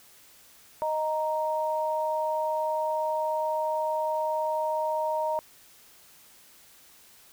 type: tone pair together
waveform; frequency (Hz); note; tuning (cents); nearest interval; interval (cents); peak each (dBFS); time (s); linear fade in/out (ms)
sine; 622.2 / 932.3; D#5 / A#5; 0 / 0; perfect fifth; 700; -28; 0.82-5.39; 0
effects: white hiss -55 dBFS RMS until 7.32 s